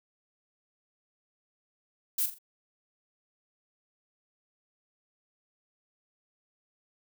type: noise with echo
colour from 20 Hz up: violet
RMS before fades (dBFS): -28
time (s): 2.18-2.26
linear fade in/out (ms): 5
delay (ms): 42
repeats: 3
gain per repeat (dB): -9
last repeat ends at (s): 2.386
effects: none